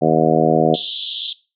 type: harmonic tone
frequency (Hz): 79.6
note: D#2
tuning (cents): +40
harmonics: 2 / 3 / 4 / 5 / 6 / 7 / 8 / 9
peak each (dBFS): -20 / -20 / -20 / -20 / -20 / -20 / -20 / -20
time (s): 0.01-0.76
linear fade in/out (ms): 20
type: band-pass noise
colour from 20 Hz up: pink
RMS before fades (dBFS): -27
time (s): 0.74-1.33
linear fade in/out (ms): 2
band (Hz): 3100 to 3800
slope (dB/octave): 96
effects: noise-tail reverb RT60 0.3 s tail -19 dB re dry + MP3 64 kbps